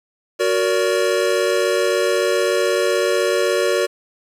square chord, Gb augmented, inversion none, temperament equal with one note detuned, 370 / 466.2 / 573.3 Hz, Gb4 / Bb4 / D5, 0 / 0 / -42 cents, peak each -21 dBFS, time 0.39-3.87 s, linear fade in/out 20 ms, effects low-pass 11000 Hz 12 dB/octave + 8-bit

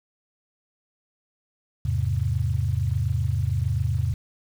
sine chord, E augmented, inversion none, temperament equal, 82.41 / 103.83 / 130.81 Hz, E2 / G#2 / B#2, 0 / 0 / 0 cents, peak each -26 / -25 / -26 dBFS, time 1.85-4.14 s, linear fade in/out 5 ms, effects 8-bit

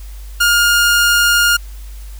sawtooth tone, 1416 Hz, F6, 23 cents sharp, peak -6 dBFS, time 0.4-1.57 s, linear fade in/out 10 ms, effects added 50 Hz sine -28 dBFS peak until 2.19 s + white hiss -44 dBFS RMS until 2.19 s

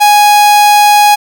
45% pulse tone, 830 Hz, G#5, 1 cent flat, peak -3 dBFS, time 0-1.16 s, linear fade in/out 20 ms, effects none

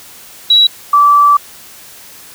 sine tone pair in turn, 3895 / 1160.1 Hz, B7 / D6, -25 / -22 cents, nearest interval octave + major sixth, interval 2097 cents, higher first, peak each -4 dBFS, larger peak neither, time 0.5-0.67 / 0.93-1.37 s, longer second, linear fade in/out 5 ms, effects white hiss -36 dBFS RMS until 2.34 s

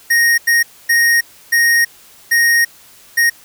square tone bursts at uneven times, 1864.7 Hz, A#6, in tune, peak -10 dBFS, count 6, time 0.1-0.38 / 0.47-0.63 / 0.89-1.21 / 1.52-1.85 / 2.31-2.65 / 3.17-3.3 s, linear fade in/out 10 ms, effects white hiss -44 dBFS RMS until 3.44 s

